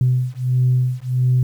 sine beating tone pair, 125.8 / 127.3 Hz, B2 / C3, +32 / -47 cents, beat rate 1.5 Hz, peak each -17 dBFS, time 0.01-1.43 s, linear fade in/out 2 ms, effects tanh soft clip ceiling -8 dBFS + 8-bit

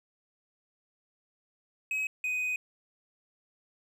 triangle tone pair in turn, 2547 / 2500 Hz, D#7 / D#7, +40 / +8 cents, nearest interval unison, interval 32 cents, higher first, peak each -27 dBFS, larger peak neither, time 1.91-2.07 / 2.24-2.56 s, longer second, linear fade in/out 2 ms, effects none

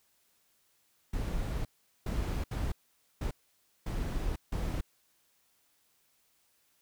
brown noise bursts at uneven times, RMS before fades -33 dBFS, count 6, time 1.13-1.65 / 2.06-2.44 / 2.51-2.72 / 3.21-3.31 / 3.86-4.36 / 4.52-4.81 s, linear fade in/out 5 ms, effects white hiss -71 dBFS RMS until 6.81 s

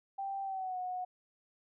sine tone with pitch glide, 784 to 731.5 Hz, G5 to F#5, 0 to -20 cents, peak -35 dBFS, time 0.18-1.05 s, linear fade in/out 10 ms, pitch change -120 cents, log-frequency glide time 0.43-0.78 s, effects none

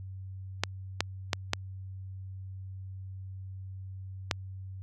clicks, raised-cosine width 0.2 ms, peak -8 dBFS, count 5, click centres 0.636 / 1.006 / 1.332 / 1.534 / 4.312 s, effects added 95 Hz sine -39 dBFS peak until 4.82 s

